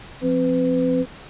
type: tone cluster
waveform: sine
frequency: 174.4 / 261 / 502 Hz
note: F3 / C4 / B4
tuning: -2 / -4 / +28 cents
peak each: -26 / -19 / -21 dBFS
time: 0.21-1.06 s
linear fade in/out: 50 ms
effects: pink hiss -41 dBFS RMS until 1.29 s + resampled to 8000 Hz